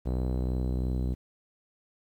sawtooth tone with low-pass filter sweep, 63 Hz, B1, 35 cents sharp, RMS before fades -29 dBFS, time 0.05-1.15 s, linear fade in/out 20 ms, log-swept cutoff 570 to 320 Hz, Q 0.91, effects 10-bit

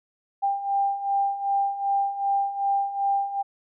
sine beating tone pair, 793 / 795.6 Hz, G5 / G5, +20 / +25 cents, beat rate 2.6 Hz, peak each -28 / -23 dBFS, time 0.42-3.43 s, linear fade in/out 20 ms, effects none

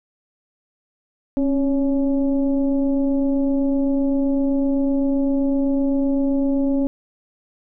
sine tone with frequency modulation, 273.1 Hz, C#4, 26 cents flat, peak -16 dBFS, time 1.37-6.87 s, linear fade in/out 0 ms, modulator 287 Hz, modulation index 0.68, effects none

